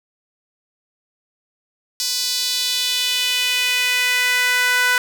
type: tone with high-pass filter sweep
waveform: sawtooth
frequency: 497.1 Hz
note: B4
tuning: 11 cents sharp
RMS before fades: -19 dBFS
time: 2-4.98 s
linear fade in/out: 0 ms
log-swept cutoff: 4900 to 1500 Hz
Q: 2.5
effects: none